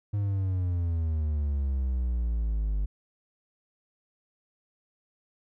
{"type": "exponential sweep", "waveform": "triangle", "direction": "down", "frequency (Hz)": [103.7, 49.42], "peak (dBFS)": -23, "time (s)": [0.13, 2.86], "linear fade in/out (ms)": 10, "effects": []}